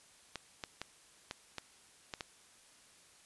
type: clicks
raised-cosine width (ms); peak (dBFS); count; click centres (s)
0.2; -22; 7; 0.357 / 0.638 / 0.816 / 1.311 / 1.583 / 2.138 / 2.208
effects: white hiss -62 dBFS RMS until 3.25 s + resampled to 24000 Hz